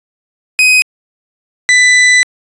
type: tone pair in turn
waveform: 40% pulse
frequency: 2510 / 1990.6 Hz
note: D#7 / B6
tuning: +15 / +13 cents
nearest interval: major third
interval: 402 cents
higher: first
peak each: -4 dBFS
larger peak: neither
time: 0.59-0.82 / 1.69-2.23 s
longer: second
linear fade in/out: 0 ms
effects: resampled to 22050 Hz